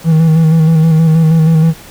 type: tone with vibrato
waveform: triangle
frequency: 160.7 Hz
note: E3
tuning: 44 cents flat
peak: -3 dBFS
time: 0.04-1.74 s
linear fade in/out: 50 ms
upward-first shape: square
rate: 6.3 Hz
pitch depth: 32 cents each way
effects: pink hiss -35 dBFS RMS until 1.9 s